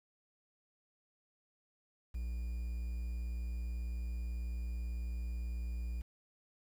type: tone with quantisation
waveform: triangle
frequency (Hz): 59.1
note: A#1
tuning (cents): +24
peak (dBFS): -34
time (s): 2.14-6.02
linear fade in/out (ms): 10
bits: 10
effects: none